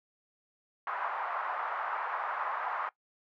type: band-pass noise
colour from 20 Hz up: white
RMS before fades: -35 dBFS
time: 0.87-2.89 s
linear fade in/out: 2 ms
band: 790 to 1300 Hz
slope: 24 dB/octave
effects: noise-tail reverb RT60 0.1 s tail -19 dB re dry